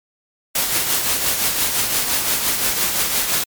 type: noise with tremolo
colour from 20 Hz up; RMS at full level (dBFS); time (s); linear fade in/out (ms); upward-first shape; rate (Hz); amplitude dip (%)
white; -17; 0.55-3.44; 5; triangle; 5.8; 50
effects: MP3 96 kbps